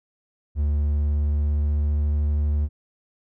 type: tone with pitch glide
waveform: triangle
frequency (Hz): 73.42 to 73.97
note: D2 to D2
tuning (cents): 0 to +13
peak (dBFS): -17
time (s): 0.55-2.69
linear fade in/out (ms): 50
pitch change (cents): +13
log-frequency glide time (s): 1.02-2.18
effects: none